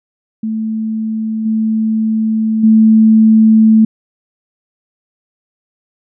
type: tone with level steps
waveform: sine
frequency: 220 Hz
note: A3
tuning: in tune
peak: -15 / -11 / -4 dBFS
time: 0.43-3.85 s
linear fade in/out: 5 ms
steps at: 1.45 / 2.63 s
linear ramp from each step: 10 ms
effects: none